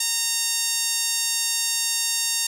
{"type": "tone with band-pass filter", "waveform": "5% pulse", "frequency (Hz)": 922, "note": "A#5", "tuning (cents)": -19, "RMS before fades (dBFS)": -24, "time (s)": [0, 2.47], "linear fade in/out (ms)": 5, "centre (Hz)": 6900, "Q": 0.72, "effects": []}